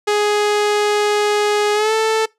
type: tone with pitch glide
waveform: sawtooth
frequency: 416.5 to 441.3 Hz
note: G#4 to A4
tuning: +5 to +5 cents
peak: -10 dBFS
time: 0.07-2.26 s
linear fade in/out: 10 ms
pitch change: +100 cents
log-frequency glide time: 1.74-1.93 s
effects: noise-tail reverb RT60 0.2 s tail -23 dB re dry + low-pass 8000 Hz 12 dB/octave